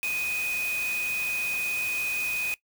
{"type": "tone in noise", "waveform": "sine", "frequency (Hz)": 2494, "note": "D#7", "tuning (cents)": 3, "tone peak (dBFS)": -27, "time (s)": [0.03, 2.54], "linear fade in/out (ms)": 0, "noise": "white", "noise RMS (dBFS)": -37, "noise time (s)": [0.03, 2.54], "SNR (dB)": 7, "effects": ["noise-tail reverb RT60 0.1 s tail -19 dB re dry"]}